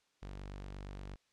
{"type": "tone", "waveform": "sawtooth", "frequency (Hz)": 48.53, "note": "G1", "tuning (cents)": -17, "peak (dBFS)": -40, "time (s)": [0.22, 1.16], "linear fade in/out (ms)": 10, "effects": ["white hiss -75 dBFS RMS until 1.32 s", "low-pass 6000 Hz 12 dB/octave"]}